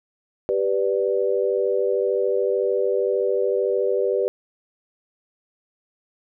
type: chord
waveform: sine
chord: G major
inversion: none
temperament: equal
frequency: 392 / 493.9 / 587.3 Hz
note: G4 / B4 / D5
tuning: 0 / 0 / 0 cents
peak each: -22 / -22 / -26 dBFS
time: 0.49-4.28 s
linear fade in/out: 0 ms
effects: none